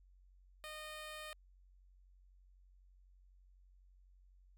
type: tone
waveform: 10% pulse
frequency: 614 Hz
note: D#5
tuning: 23 cents flat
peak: -38 dBFS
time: 0.64-1.33 s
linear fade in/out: 0 ms
effects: added 46 Hz sine -62 dBFS peak until 4.57 s